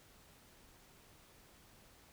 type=silence; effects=pink hiss -63 dBFS RMS until 2.12 s